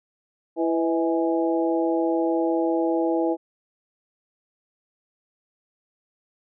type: harmonic tone with a mistuned harmonic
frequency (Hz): 165.9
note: E3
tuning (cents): +11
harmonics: 2 / 3 / 4 / 5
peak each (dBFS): -22 / -26 / -28 / -30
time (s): 0.56-3.37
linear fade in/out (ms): 50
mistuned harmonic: 4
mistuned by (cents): -49
effects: none